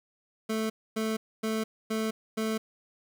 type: tone bursts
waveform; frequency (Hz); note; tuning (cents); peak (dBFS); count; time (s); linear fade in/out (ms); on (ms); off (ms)
25% pulse; 220; A3; 0; -24; 5; 0.49-2.58; 10; 210; 260
effects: none